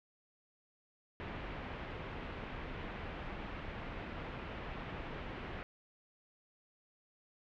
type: low-pass noise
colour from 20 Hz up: pink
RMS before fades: -44 dBFS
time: 1.2-5.63 s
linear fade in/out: 0 ms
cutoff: 2800 Hz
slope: 24 dB/octave
effects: none